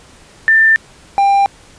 sine / triangle tone pair in turn, 1785 / 795.1 Hz, A6 / G5, +24 / +24 cents, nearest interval octave + major second, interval 1400 cents, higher first, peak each -6 dBFS, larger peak neither, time 0.48-0.76 / 1.18-1.46 s, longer neither, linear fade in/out 0 ms, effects pink hiss -43 dBFS RMS until 1.78 s + resampled to 22050 Hz

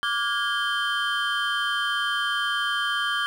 triangle tone cluster, 1164 / 1421 / 1638 / 3127 Hz, D6 / F6 / G#6 / G7, -16 / +30 / -24 / -5 cents, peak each -27 dBFS, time 0.03-3.26 s, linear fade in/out 0 ms, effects none

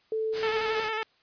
sine tone with tremolo, 440 Hz, A4, in tune, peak -26 dBFS, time 0.12-0.8 s, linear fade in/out 2 ms, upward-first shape square, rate 2.3 Hz, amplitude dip 25%
white noise, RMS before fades -34 dBFS, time 0.32-0.91 s, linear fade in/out 50 ms
10% pulse tone with vibrato, 437.9 Hz, A4, 8 cents flat, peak -20 dBFS, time 0.43-1.03 s, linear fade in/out 0 ms, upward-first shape square, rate 11 Hz, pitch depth 29 cents each way
effects white hiss -65 dBFS RMS until 1.22 s + resampled to 11025 Hz

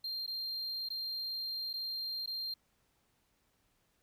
triangle tone with dropouts, 4186 Hz, C8, in tune, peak -35 dBFS, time 0.04-2.54 s, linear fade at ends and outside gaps 5 ms, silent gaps 0.265-0.276 / 0.888-0.902 / 1.731-1.737 / 2.261-2.274 s, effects pink hiss -75 dBFS RMS until 4.02 s

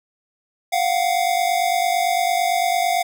square tone pair together, 698.5 / 747.4 Hz, F5 / F#5, 0 / +17 cents, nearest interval minor second, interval 117 cents, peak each -20 / -22 dBFS, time 0.72-3.03 s, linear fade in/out 10 ms, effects none

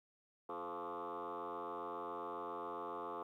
sine tone with frequency modulation, 784 Hz, G5, in tune, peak -40 dBFS, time 0.49-3.23 s, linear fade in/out 5 ms, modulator 87.3 Hz, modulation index 5.2, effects tanh soft clip ceiling -38 dBFS + 13-bit

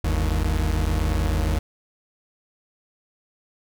40% pulse tone pair together, 50.32 / 79 Hz, G1 / D#2, +46 / +27 cents, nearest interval minor sixth, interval 781 cents, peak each -22 dBFS, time 0.04-1.59 s, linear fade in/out 5 ms, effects none

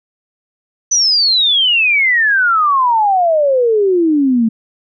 sine exponential sweep, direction down, 6070 to 218.1 Hz, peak -9 dBFS, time 0.91-4.49 s, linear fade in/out 10 ms, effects none

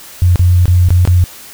sine tone with dropouts, 89.2 Hz, F2, 37 cents sharp, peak -5 dBFS, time 0.22-1.24 s, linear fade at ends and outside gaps 0 ms, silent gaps 0.358-0.394 / 0.656-0.68 / 0.887-0.905 / 1.052-1.075 s, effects white hiss -34 dBFS RMS until 1.53 s

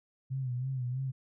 sine tone with vibrato, 128.3 Hz, C3, 34 cents flat, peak -31 dBFS, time 0.3-1.12 s, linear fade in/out 20 ms, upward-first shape sine, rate 3.1 Hz, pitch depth 80 cents each way, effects none

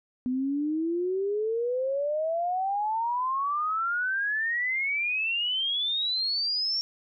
sine exponential sweep, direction up, 248.2 to 5540 Hz, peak -25 dBFS, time 0.26-6.81 s, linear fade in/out 0 ms, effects none

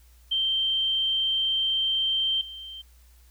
sine tone with level steps, 3136 Hz, G7, in tune, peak -22 / -37 dBFS, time 0.31-2.82 s, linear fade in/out 10 ms, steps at 2.41 s, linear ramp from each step 2 ms, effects added 60 Hz sine -52 dBFS peak until 3.3 s + white hiss -62 dBFS RMS until 3.3 s

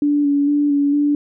sine tone with vibrato, 288 Hz, D4, 34 cents flat, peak -13 dBFS, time 0.02-1.15 s, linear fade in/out 2 ms, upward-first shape square, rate 2.2 Hz, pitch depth 19 cents each way, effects none

